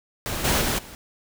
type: noise with level steps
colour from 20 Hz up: pink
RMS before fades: -29 / -21 / -24 / -42 dBFS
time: 0.26-0.95 s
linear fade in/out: 0 ms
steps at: 0.44 / 0.61 / 0.78 s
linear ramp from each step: 10 ms
effects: none